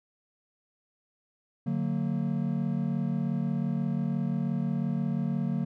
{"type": "chord", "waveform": "triangle", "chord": "D augmented", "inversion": "none", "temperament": "just", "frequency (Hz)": [146.83, 183.54, 229.4], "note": ["D3", "F#3", "A#3"], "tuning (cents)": [0, -14, -28], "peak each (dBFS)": -29, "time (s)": [1.66, 5.65], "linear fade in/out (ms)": 10, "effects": []}